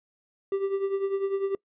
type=tone with tremolo; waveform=triangle; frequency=392 Hz; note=G4; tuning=in tune; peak=-20 dBFS; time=0.52-1.55 s; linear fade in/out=2 ms; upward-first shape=triangle; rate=10 Hz; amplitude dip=75%; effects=noise-tail reverb RT60 0.1 s tail -24 dB re dry + resampled to 8000 Hz